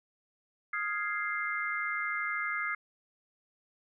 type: chord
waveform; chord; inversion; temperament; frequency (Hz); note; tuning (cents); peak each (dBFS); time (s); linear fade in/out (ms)
sine; F minor seventh; third; equal; 1244.5 / 1396.9 / 1661.2 / 2093; Eb6 / F6 / Ab6 / C7; 0 / 0 / 0 / 0; -37 / -38 / -37 / -34; 0.73-2.75; 5
effects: none